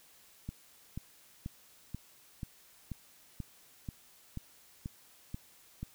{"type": "click train", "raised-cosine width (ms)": 5, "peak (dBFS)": -26, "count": 12, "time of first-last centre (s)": [0.49, 5.83], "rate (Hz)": 2.06, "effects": ["white hiss -61 dBFS RMS until 5.94 s"]}